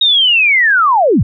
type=linear sweep; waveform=sine; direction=down; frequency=3776 to 68.7 Hz; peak=-7 dBFS; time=0.01-1.23 s; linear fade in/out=5 ms; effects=none